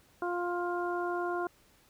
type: harmonic tone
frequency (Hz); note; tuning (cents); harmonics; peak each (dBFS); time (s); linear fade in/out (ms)
351.5; F4; +11; 1 / 2 / 3 / 4; -33 / -36 / -38 / -39; 0.22-1.47; 2
effects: pink hiss -64 dBFS RMS until 1.89 s